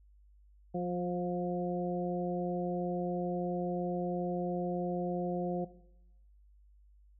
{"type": "harmonic tone with a mistuned harmonic", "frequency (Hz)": 177.7, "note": "F3", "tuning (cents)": 30, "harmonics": [1, 2, 3, 4], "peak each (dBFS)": [-34, -37, -39, -40], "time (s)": [0.74, 5.65], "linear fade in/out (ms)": 10, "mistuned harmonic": 3, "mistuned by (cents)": -17, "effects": ["noise-tail reverb RT60 0.9 s tail -17 dB re dry", "added 50 Hz sine -58 dBFS peak until 7.19 s"]}